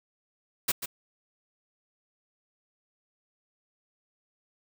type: noise with echo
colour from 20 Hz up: white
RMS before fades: -25 dBFS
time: 0.68-0.72 s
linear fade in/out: 10 ms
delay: 140 ms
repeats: 1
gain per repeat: -9 dB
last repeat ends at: 0.86 s
effects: none